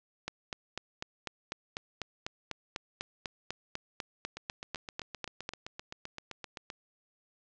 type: two click trains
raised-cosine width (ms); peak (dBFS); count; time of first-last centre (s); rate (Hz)
0.2; -18 / -23; 22 / 19; 0.28-5.491 / 4.37-6.702; 4.03 / 7.72
effects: low-pass 7000 Hz 12 dB/octave